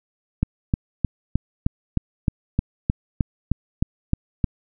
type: click train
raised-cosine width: 5 ms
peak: -6 dBFS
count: 14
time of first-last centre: 0.43-4.442 s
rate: 3.24 Hz
effects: none